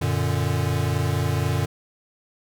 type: chord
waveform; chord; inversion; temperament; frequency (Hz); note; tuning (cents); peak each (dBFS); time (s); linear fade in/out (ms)
square; Gb augmented; none; equal; 92.5 / 116.54 / 146.83; Gb2 / Bb2 / D3; 0 / 0 / 0; -26; 0.01-1.66; 10
effects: none